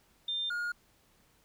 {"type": "tone pair in turn", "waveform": ["sine", "triangle"], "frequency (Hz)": [3600, 1428.7], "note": ["A7", "F6"], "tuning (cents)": [39, 39], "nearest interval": "octave + major third", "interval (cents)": 1600, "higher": "first", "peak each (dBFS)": [-31, -30], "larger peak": "second", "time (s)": [[0.28, 0.5], [0.5, 0.72]], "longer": "neither", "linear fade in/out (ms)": 5, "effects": ["pink hiss -67 dBFS RMS until 1.44 s"]}